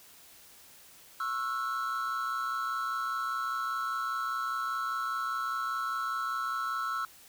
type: tone cluster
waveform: triangle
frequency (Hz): 1094 / 1324 / 1449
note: C#6 / E6 / F#6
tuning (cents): -23 / +7 / -37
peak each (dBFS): -36 / -30 / -37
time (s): 1.2-7.05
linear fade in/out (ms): 2
effects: white hiss -55 dBFS RMS until 7.28 s